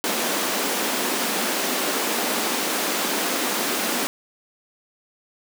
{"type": "high-pass noise", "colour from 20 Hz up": "pink", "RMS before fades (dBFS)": -24, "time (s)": [0.04, 4.07], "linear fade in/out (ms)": 0, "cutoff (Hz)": 210, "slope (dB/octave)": 48, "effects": []}